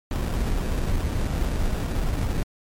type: noise with sample-and-hold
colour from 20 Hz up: brown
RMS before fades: -24 dBFS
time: 0.11-2.43 s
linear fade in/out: 2 ms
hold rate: 2100 Hz
effects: MP3 64 kbps